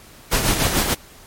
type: noise with tremolo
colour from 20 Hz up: pink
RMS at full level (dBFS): -17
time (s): 0.31-0.95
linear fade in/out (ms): 20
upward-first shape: sine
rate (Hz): 6.8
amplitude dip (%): 50
effects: pink hiss -45 dBFS RMS until 1.26 s + MP3 64 kbps